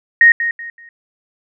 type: tone with echo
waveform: sine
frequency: 1864.7 Hz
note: A#6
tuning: in tune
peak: -4 dBFS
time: 0.21-0.32 s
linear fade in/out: 2 ms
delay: 190 ms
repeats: 3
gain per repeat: -11 dB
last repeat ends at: 0.89 s
effects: none